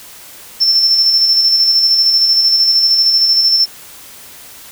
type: tone with tremolo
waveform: sine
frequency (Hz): 5360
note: E8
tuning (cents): +28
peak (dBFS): -6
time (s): 0.6-3.66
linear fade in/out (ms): 20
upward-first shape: square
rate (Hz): 13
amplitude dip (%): 35
effects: tanh soft clip ceiling -2 dBFS + white hiss -36 dBFS RMS until 4.71 s